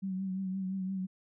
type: tone with vibrato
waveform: sine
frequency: 189.7 Hz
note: F#3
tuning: 43 cents sharp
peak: -32 dBFS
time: 0.02-1.07 s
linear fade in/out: 20 ms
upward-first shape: triangle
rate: 5.8 Hz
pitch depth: 47 cents each way
effects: none